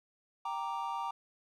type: chord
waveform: triangle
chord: G minor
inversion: none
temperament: equal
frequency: 784 / 932.3 / 1174.7 Hz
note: G5 / Bb5 / D6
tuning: 0 / 0 / 0 cents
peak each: -38 / -35 / -38 dBFS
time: 0.45-1.11 s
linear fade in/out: 5 ms
effects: none